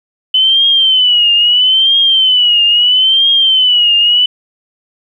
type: tone with vibrato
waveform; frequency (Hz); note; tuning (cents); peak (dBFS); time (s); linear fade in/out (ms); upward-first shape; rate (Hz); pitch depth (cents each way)
sine; 3022; F#7; +36; -6; 0.34-4.26; 5; triangle; 0.76; 130
effects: 8-bit